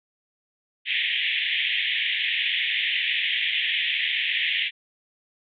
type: band-pass noise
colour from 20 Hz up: white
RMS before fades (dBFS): -25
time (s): 0.85-4.71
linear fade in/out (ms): 50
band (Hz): 1800 to 3500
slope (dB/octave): 96
effects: none